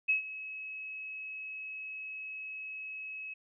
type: tone with ADSR envelope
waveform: sine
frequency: 2570 Hz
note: E7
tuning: 45 cents flat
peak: -23 dBFS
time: 0.08-3.34 s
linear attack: 17 ms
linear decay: 120 ms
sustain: -16 dB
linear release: 9 ms
effects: none